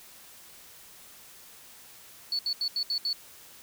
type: tone bursts at uneven times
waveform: sine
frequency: 4435 Hz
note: C#8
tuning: in tune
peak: -26 dBFS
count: 6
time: 2.32-2.39 / 2.46-2.53 / 2.61-2.68 / 2.76-2.83 / 2.9-2.98 / 3.05-3.13 s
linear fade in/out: 2 ms
effects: white hiss -51 dBFS RMS until 3.62 s